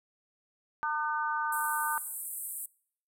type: harmonic tone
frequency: 302.4 Hz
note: D#4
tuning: 49 cents flat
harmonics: 3 / 4 / 5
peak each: -32 / -33 / -34 dBFS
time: 0.83-1.98 s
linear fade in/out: 0 ms
type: band-pass noise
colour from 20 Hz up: pink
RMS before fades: -39 dBFS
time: 1.52-2.66 s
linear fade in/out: 5 ms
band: 8100 to 15000 Hz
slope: 96 dB/octave
effects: noise-tail reverb RT60 0.6 s tail -24 dB re dry